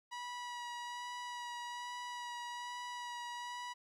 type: tone with vibrato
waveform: sawtooth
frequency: 970 Hz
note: B5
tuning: 31 cents flat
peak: -38 dBFS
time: 0.11-3.74 s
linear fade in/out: 20 ms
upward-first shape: sine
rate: 1.2 Hz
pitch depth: 13 cents each way
effects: low-pass 7000 Hz 12 dB/octave + 13-bit